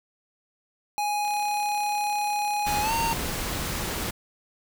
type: tone with pitch glide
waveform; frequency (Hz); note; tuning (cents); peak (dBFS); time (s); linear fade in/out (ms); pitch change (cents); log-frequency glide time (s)
square; 830.6 to 916.3; G#5 to A#5; 0 to -30; -25; 0.98-3.13; 0; +170; 2.81-2.93
type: click train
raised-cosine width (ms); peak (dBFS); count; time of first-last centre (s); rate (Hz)
0.2; -27; 66; 1.25-3.151; 34.2
type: noise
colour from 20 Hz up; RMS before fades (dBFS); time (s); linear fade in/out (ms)
pink; -30; 2.66-4.11; 10
effects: none